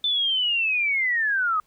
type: linear sweep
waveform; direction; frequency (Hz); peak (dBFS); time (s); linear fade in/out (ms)
sine; down; 3545 to 1222; -20; 0.04-1.6; 2
effects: pink hiss -65 dBFS RMS until 1.66 s